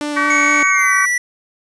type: tone with vibrato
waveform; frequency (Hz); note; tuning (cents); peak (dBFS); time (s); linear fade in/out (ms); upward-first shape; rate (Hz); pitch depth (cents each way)
sawtooth; 293.7; D4; 0; -16; 0.01-0.63; 0; square; 4.3; 10
type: harmonic tone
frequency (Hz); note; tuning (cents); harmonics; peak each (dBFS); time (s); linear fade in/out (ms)
380.7; F#4; +49; 3 / 4 / 5 / 6; -17 / -19 / -21 / -23; 0.16-1.06; 10
type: tone with pitch glide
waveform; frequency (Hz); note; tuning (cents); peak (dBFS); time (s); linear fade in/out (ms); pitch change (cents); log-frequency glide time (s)
square; 2222 to 1956.8; C#7 to B6; +4 to -16; -15; 0.3-1.18; 5; -220; 0.69-0.94
effects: resampled to 22050 Hz + 7-bit